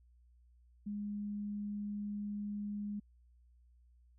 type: tone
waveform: sine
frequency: 206 Hz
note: G#3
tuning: 14 cents flat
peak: -37 dBFS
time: 0.86-3 s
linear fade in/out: 10 ms
effects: added 60 Hz sine -62 dBFS peak until 4.18 s